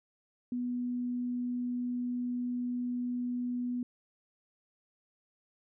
sine tone, 245.6 Hz, B3, 9 cents flat, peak -31 dBFS, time 0.52-3.83 s, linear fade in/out 2 ms, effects none

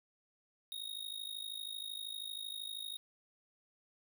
square tone with amplitude modulation, 3744 Hz, A#7, 7 cents sharp, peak -38 dBFS, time 0.72-2.97 s, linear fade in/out 0 ms, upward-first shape sine, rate 52.8 Hz, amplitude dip 85%, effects none

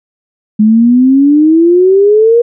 sine exponential sweep, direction up, 210 to 479.5 Hz, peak -3 dBFS, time 0.59-2.42 s, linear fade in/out 10 ms, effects none

